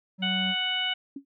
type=tone; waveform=triangle; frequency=188.5 Hz; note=F#3; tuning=32 cents sharp; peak=-27 dBFS; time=0.18-0.55 s; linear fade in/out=50 ms
type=harmonic tone; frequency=740 Hz; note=F#5; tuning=in tune; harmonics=1 / 2 / 3 / 4 / 5; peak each=-37 / -34 / -33 / -27 / -39 dBFS; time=0.22-0.94 s; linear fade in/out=10 ms
type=tone with exponential decay; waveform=sine; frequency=277.2 Hz; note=C#4; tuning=in tune; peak=-31 dBFS; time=1.16-1.25 s; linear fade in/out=5 ms; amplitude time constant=19 ms
effects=none